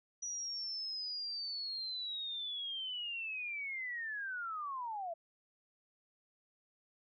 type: linear sweep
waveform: sine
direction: down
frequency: 5860 to 648 Hz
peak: -38 dBFS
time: 0.22-5.14 s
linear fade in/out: 10 ms
effects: none